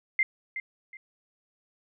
sine tone with echo, 2090 Hz, C7, 2 cents flat, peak -20 dBFS, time 0.19-0.23 s, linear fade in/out 2 ms, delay 370 ms, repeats 2, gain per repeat -11 dB, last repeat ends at 0.97 s, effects none

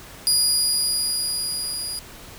25% pulse tone with level ramp, 4879 Hz, D#8, 35 cents flat, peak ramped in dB -11 to -23 dBFS, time 0.27-1.99 s, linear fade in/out 0 ms, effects pink hiss -42 dBFS RMS until 2.38 s

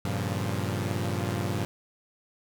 sawtooth chord, G half-diminished seventh, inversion none, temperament equal, 98 / 116.54 / 138.59 / 174.61 Hz, G2 / Bb2 / Db3 / F3, 0 / 0 / 0 / 0 cents, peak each -27 / -29 / -32 / -31 dBFS, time 0.05-1.65 s, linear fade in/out 0 ms, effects none

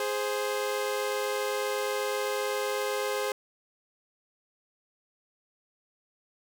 sawtooth tone pair together, 415.1 / 523 Hz, G#4 / C5, -1 / -1 cents, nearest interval major third, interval 400 cents, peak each -27 dBFS, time 0-3.32 s, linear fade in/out 2 ms, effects none

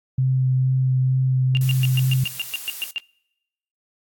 sine tone with vibrato, 130 Hz, C3, 11 cents flat, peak -16 dBFS, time 0.18-2.24 s, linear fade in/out 5 ms, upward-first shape sine, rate 2.2 Hz, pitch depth 10 cents each way
sine tone bursts, 2794 Hz, F7, in tune, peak -21 dBFS, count 11, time 1.55-2.981 s, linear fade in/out 0 ms, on 21 ms, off 120 ms
blue noise, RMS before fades -34 dBFS, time 1.61-2.91 s, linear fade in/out 2 ms
effects noise-tail reverb RT60 0.9 s tail -26 dB re dry + AAC 64 kbps

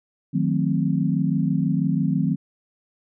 sine chord, D# diminished seventh, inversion none, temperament equal with one note detuned, 155.56 / 181.71 / 220 / 261.6 Hz, D#3 / F#3 / A3 / C4, 0 / -31 / 0 / 0 cents, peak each -23 / -23 / -27 / -25 dBFS, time 0.33-2.36 s, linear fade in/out 20 ms, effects none

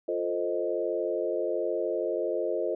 sine chord, F dominant seventh, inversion none, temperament equal with one note detuned, 349.2 / 442 / 523.3 / 622.3 Hz, F4 / A4 / C5 / Eb5, 0 / +8 / 0 / 0 cents, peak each -32 dBFS, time 0.08-2.75 s, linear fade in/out 5 ms, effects none

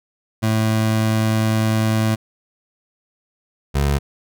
25% pulse tone pair in turn, 110 / 70.78 Hz, A2 / C#2, 0 / +37 cents, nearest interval minor sixth, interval 763 cents, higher first, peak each -12 dBFS, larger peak neither, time 0.42-2.16 / 3.74-3.99 s, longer first, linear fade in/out 20 ms, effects none

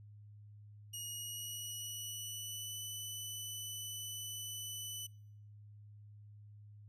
15% pulse tone with pitch glide, 2882 to 2989 Hz, F#7 to F#7, -46 to +17 cents, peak -35 dBFS, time 0.93-5.07 s, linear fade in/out 10 ms, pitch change +63 cents, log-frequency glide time 1.05-2.8 s, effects noise-tail reverb RT60 0.7 s tail -25 dB re dry + added 104 Hz sine -53 dBFS peak until 6.88 s

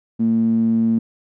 sawtooth tone with band-pass filter, 113.5 Hz, A#2, 46 cents flat, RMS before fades -17 dBFS, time 0.19-0.99 s, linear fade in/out 10 ms, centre 230 Hz, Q 9.9, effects none

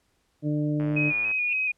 harmonic tone, 149.3 Hz, D3, 29 cents sharp, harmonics 1 / 2 / 3 / 4, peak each -26 / -26 / -40 / -36 dBFS, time 0.42-1.13 s, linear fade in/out 50 ms
click train, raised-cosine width 0.5 ms, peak -27 dBFS, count 57, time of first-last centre 0.8-1.314 s, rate 109 Hz
sine tone with vibrato, 2489 Hz, D#7, in tune, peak -23 dBFS, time 0.96-1.72 s, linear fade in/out 10 ms, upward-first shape square, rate 3.5 Hz, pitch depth 29 cents each way
sine tone with exponential growth, 2718 Hz, F7, 48 cents flat, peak -25 dBFS, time 1.42-1.53 s, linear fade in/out 2 ms, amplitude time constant 23 ms
effects pink hiss -70 dBFS RMS until 1.77 s + low-pass 11000 Hz 12 dB/octave

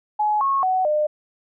sine tone with pitch steps, 845 / 1094 / 747 / 604 Hz, G#5 / C#6 / F#5 / D5, +30 / -23 / +16 / +48 cents, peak -17 dBFS, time 0.19-1.07 s, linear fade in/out 10 ms, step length 220 ms, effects none

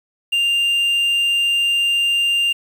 triangle tone with quantisation, 2794 Hz, F7, in tune, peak -13 dBFS, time 0.32-2.53 s, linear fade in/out 10 ms, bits 7, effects none

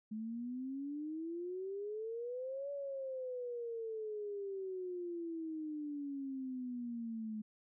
sine exponential two-way sweep, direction up then down, 213 to 571 to 213 Hz, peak -39 dBFS, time 0.11-7.42 s, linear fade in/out 10 ms, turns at 2.71 s, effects none

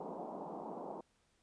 white band-pass noise, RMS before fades -45 dBFS, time 0-1.01 s, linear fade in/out 5 ms, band 170 to 960 Hz, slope 48 dB/octave, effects pink hiss -75 dBFS RMS until 1.42 s + resampled to 22050 Hz

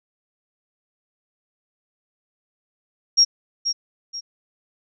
sine tone with echo, 5588 Hz, F8, in tune, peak -10 dBFS, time 3.17-3.25 s, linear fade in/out 20 ms, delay 480 ms, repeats 2, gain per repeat -9 dB, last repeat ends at 4.21 s, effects none

